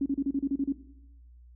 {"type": "tone bursts", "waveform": "sine", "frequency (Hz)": 277.2, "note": "C#4", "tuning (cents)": 0, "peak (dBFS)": -24, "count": 9, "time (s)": [0.01, 0.724], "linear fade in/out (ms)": 5, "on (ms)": 50, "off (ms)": 33, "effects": ["noise-tail reverb RT60 0.9 s tail -17 dB re dry", "added 60 Hz sine -50 dBFS peak until 1.55 s"]}